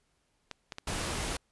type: clicks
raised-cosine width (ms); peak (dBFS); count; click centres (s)
0.2; -21; 4; 0.513 / 0.722 / 0.784 / 1.015
type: noise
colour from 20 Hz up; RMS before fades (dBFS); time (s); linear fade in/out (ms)
pink; -34; 0.87-1.37; 5
effects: pink hiss -74 dBFS RMS until 1.51 s + resampled to 24000 Hz